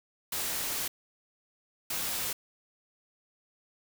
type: noise bursts at uneven times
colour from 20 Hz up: white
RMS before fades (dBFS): -33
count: 2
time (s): 0.32-0.88 / 1.9-2.33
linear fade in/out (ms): 5
effects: none